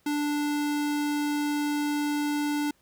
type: tone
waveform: square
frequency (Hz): 293.7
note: D4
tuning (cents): 0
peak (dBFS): -26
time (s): 0.06-2.71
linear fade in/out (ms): 5
effects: pink hiss -66 dBFS RMS until 2.81 s